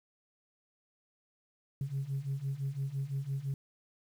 sine beating tone pair, 133.9 / 139.8 Hz, C3 / C#3, +40 / +15 cents, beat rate 5.9 Hz, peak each -36 / -34 dBFS, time 1.81-3.54 s, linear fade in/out 2 ms, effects tanh soft clip ceiling -28 dBFS + 10-bit

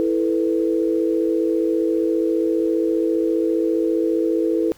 sine chord, E suspended fourth, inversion none, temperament just, 329.6 / 439.5 / 494.4 Hz, E4 / A4 / B4, 0 / -2 / +2 cents, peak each -19 / -22 / -24 dBFS, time 0-4.72 s, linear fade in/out 0 ms, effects pink hiss -50 dBFS RMS until 4.77 s

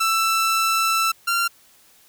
sawtooth tone pair in turn, 1329 / 1380.2 Hz, E6 / F6, +14 / -21 cents, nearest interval minor second, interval 65 cents, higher second, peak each -14 / -15 dBFS, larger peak first, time 0-1.12 / 1.27-1.48 s, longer first, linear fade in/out 10 ms, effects white hiss -54 dBFS RMS until 2.08 s

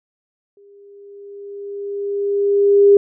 sine tone with exponential growth, 402.8 Hz, G4, 47 cents sharp, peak -5 dBFS, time 0.57-2.97 s, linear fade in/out 2 ms, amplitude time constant 520 ms, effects none

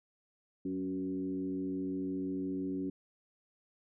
sine tone with frequency modulation, 280 Hz, C#4, 18 cents sharp, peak -33 dBFS, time 0.65-2.9 s, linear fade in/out 5 ms, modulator 94.2 Hz, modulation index 0.86, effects none

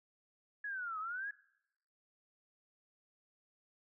sine linear two-way sweep, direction down then up, 1700 to 1244.5 to 1700 Hz, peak -38 dBFS, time 0.64-1.31 s, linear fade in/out 5 ms, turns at 0.99 s, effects noise-tail reverb RT60 0.8 s tail -21 dB re dry

